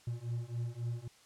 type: beating tone pair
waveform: triangle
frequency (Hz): 116.7 / 120.4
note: A#2 / B2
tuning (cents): +2 / -44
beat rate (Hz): 3.7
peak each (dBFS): -37 / -36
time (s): 0.07-1.08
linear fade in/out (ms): 5
effects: white hiss -62 dBFS RMS until 1.25 s + low-pass 8000 Hz 12 dB/octave